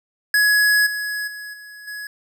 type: tone with level steps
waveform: square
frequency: 1681 Hz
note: G#6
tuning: 20 cents sharp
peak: -14 / -24 / -32 / -38 / -30 dBFS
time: 0.34-2.07 s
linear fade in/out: 2 ms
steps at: 0.86 / 1.27 / 1.53 / 1.87 s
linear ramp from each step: 10 ms
effects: none